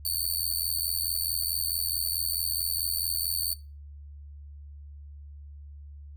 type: tone with amplitude modulation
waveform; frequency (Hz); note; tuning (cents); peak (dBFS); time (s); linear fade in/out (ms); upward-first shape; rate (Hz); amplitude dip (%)
10% pulse; 4511; C#8; +29; -16; 0.05-3.54; 5; sine; 84.6; 90
effects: noise-tail reverb RT60 0.3 s tail -19 dB re dry + added 72 Hz sine -42 dBFS peak until 6.16 s